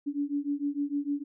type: beating tone pair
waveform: sine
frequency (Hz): 283.5 / 290.1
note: C#4 / D4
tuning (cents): +39 / -21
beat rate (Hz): 6.6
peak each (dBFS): -31 / -31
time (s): 0.06-1.24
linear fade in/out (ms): 20
effects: none